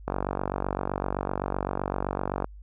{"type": "click train", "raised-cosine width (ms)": 1, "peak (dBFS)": -13, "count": 114, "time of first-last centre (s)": [0.08, 2.444], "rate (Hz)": 47.8, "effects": ["added 50 Hz sine -42 dBFS peak until 2.62 s"]}